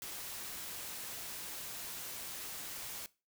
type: noise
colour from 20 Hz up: white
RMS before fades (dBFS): -44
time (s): 0.02-3.06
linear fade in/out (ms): 0
effects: noise-tail reverb RT60 0.3 s tail -20 dB re dry